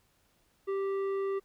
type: tone with tanh clipping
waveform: sine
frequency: 391.2 Hz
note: G4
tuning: 4 cents flat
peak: -31 dBFS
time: 0.67-1.4 s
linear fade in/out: 20 ms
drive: 10 dB
effects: pink hiss -70 dBFS RMS until 1.44 s